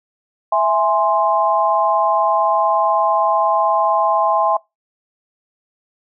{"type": "chord", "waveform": "sine", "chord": "E augmented", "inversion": "none", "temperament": "equal", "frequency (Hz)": [659.3, 830.6, 1046.5], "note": ["E5", "G#5", "B#5"], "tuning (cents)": [0, 0, 0], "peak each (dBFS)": -17, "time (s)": [0.52, 4.57], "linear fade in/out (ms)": 5, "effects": ["noise-tail reverb RT60 0.2 s tail -23 dB re dry"]}